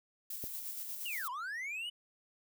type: noise with tremolo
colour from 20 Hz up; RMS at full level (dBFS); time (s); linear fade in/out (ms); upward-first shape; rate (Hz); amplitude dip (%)
violet; -41; 0.3-1.28; 5; square; 8.5; 30
type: click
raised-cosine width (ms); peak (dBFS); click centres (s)
2; -31; 0.44
type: linear two-way sweep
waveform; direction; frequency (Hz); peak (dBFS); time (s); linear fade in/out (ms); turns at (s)
triangle; down then up; 3014 to 944 to 3014; -36; 1.05-1.9; 10; 1.3
effects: none